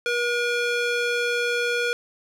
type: tone with band-pass filter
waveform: square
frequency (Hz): 479.8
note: A#4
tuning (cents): +50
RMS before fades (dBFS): -24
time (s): 0.06-1.93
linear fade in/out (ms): 0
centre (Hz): 2100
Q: 0.75
effects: none